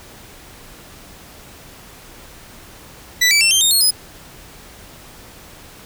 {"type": "tone with pitch steps", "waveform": "20% pulse", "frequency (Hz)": [1975.5, 2309, 2699, 3154, 3686, 4309, 5036], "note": ["B6", "D7", "E7", "G7", "A#7", "C#8", "D#8"], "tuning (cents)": [0, -30, 40, 10, -20, -50, 20], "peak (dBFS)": -6, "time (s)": [3.21, 3.91], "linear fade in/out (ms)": 10, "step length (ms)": 100, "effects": ["pink hiss -41 dBFS RMS until 5.85 s"]}